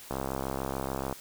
click train, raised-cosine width 1 ms, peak -18 dBFS, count 69, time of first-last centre 0.11-1.126 s, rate 66.9 Hz, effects white hiss -48 dBFS RMS until 1.2 s

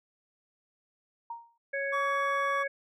sine tone with exponential decay, 932 Hz, A#5, 1 cent flat, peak -33 dBFS, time 1.3-1.58 s, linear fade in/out 5 ms, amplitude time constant 59 ms
harmonic tone, 554.4 Hz, C#5, in tune, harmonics 1 / 3 / 4, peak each -33 / -33 / -37 dBFS, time 1.73-2.68 s, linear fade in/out 10 ms
triangle tone, 1134 Hz, C#6, 39 cents sharp, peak -27 dBFS, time 1.92-2.64 s, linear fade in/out 20 ms
effects none

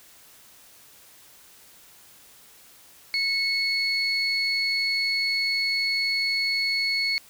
sine tone pair together, 2200 / 4396 Hz, C#7 / C#8, -14 / -15 cents, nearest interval octave, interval 1199 cents, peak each -24 dBFS, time 3.14-7.18 s, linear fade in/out 0 ms, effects tanh soft clip ceiling -16 dBFS + white hiss -52 dBFS RMS until 7.29 s

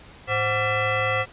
sine tone with frequency modulation, 739 Hz, F#5, 2 cents flat, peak -20 dBFS, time 0.27-1.26 s, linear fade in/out 50 ms, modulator 631 Hz, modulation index 3.1, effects pink hiss -47 dBFS RMS until 1.32 s + resampled to 8000 Hz

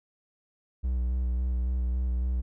triangle tone with vibrato, 62 Hz, B1, 7 cents sharp, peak -23 dBFS, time 0.83-2.42 s, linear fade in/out 20 ms, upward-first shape square, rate 3.6 Hz, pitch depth 24 cents each way, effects none

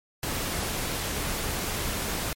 pink noise, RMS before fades -30 dBFS, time 0.23-2.33 s, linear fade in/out 2 ms, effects MP3 64 kbps

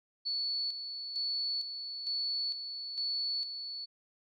sine tone with tremolo, 4435 Hz, C#8, in tune, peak -31 dBFS, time 0.25-3.86 s, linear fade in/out 20 ms, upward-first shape square, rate 1.1 Hz, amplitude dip 55%, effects none

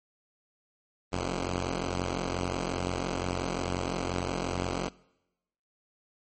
5% pulse tone pair together, 45.7 / 89.1 Hz, F#1 / F2, -21 / +35 cents, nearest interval octave, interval 1156 cents, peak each -21 dBFS, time 1.12-4.89 s, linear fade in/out 10 ms, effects noise-tail reverb RT60 0.9 s tail -22 dB re dry + MP3 32 kbps

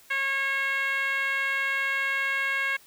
10% pulse tone with band-pass filter, 545 Hz, C#5, 29 cents flat, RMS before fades -27 dBFS, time 0.1-2.77 s, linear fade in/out 10 ms, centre 1900 Hz, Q 3.2, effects white hiss -55 dBFS RMS until 2.86 s

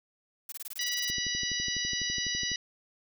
blue noise bursts, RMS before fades -39 dBFS, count 12, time 0.49-1.105 s, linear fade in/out 5 ms, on 32 ms, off 21 ms
harmonic tone, 977 Hz, B5, 19 cents flat, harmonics 2 / 3 / 4 / 5 / 6, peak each -36 / -36 / -36 / -36 / -36 dBFS, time 0.79-2.56 s, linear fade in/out 2 ms
click train, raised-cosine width 3 ms, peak -29 dBFS, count 18, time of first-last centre 1.1-2.517 s, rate 12 Hz
effects none

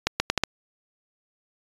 accelerating click train, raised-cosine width 0.2 ms, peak -3 dBFS, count 5, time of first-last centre 0.07-0.437 s, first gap 130 ms, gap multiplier 0.77, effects resampled to 24000 Hz

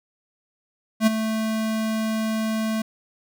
square tone with ADSR envelope, 220 Hz, A3, in tune, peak -13 dBFS, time 1-2.82 s, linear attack 68 ms, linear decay 17 ms, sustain -10 dB, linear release 5 ms, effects none

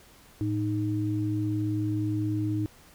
sine tone pair together, 109.6 / 310 Hz, A2 / D#4, -6 / -6 cents, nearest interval octave + tritone, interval 1800 cents, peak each -28 dBFS, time 0.41-2.66 s, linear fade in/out 0 ms, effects pink hiss -55 dBFS RMS until 2.94 s

